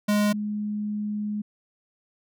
square / sine tone pair in turn, 207.7 / 209.3 Hz, G#3 / G#3, 0 / +14 cents, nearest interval unison, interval 14 cents, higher second, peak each -20 / -26 dBFS, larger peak first, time 0.08-0.33 / 0.33-1.42 s, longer second, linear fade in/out 10 ms, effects none

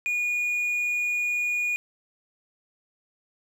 triangle tone, 2446 Hz, D#7, 30 cents flat, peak -22 dBFS, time 0.06-1.76 s, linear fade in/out 0 ms, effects none

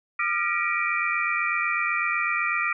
sine tone cluster, 1207 / 1381 / 1917 / 2323 / 2411 Hz, D6 / F6 / A#6 / D7 / D7, +47 / -20 / +48 / -20 / +45 cents, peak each -29 dBFS, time 0.19-2.73 s, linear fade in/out 5 ms, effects none

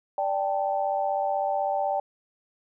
sine chord, D suspended fourth, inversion none, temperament equal, 587.3 / 784 / 880 Hz, D5 / G5 / A5, 0 / 0 / 0 cents, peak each -28 / -26 / -32 dBFS, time 0.18-2 s, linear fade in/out 2 ms, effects none

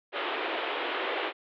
pink band-pass noise, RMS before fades -32 dBFS, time 0.12-1.33 s, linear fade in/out 50 ms, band 330 to 3500 Hz, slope 48 dB/octave, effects none

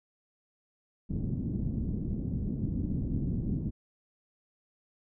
white low-pass noise, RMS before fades -32 dBFS, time 1.09-3.71 s, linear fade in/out 20 ms, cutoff 240 Hz, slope 24 dB/octave, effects none

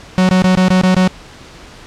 45% pulse tone bursts, 185 Hz, F#3, in tune, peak -8 dBFS, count 7, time 0.18-1.076 s, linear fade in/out 0 ms, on 110 ms, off 21 ms, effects pink hiss -37 dBFS RMS until 1.86 s + low-pass 6000 Hz 12 dB/octave

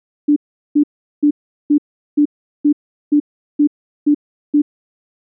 sine tone bursts, 293.7 Hz, D4, in tune, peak -8 dBFS, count 10, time 0.28-4.62 s, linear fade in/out 10 ms, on 83 ms, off 390 ms, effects none

